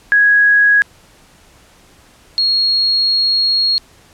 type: tone pair in turn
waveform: sine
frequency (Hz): 1661.2 / 4296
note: G#6 / C8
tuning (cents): 0 / +45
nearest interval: octave + major third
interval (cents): 1645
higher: second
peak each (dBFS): -7 / -11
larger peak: first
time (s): 0.12-0.82 / 2.38-3.78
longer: second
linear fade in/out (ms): 0
effects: pink hiss -47 dBFS RMS until 4.13 s + low-pass 11000 Hz 12 dB/octave